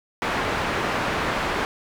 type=low-pass noise; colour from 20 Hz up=white; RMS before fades=-25 dBFS; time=0.22-1.65 s; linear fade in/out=0 ms; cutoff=1600 Hz; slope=12 dB/octave; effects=none